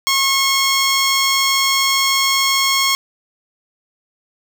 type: tone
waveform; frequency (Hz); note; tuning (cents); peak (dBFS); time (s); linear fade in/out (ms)
10% pulse; 1087; C#6; -34; -5; 0.07-2.95; 0
effects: none